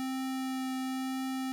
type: tone with vibrato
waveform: square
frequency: 261.6 Hz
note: C4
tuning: in tune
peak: -33 dBFS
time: 0-1.52 s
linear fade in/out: 0 ms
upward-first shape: triangle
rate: 1 Hz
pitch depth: 9 cents each way
effects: none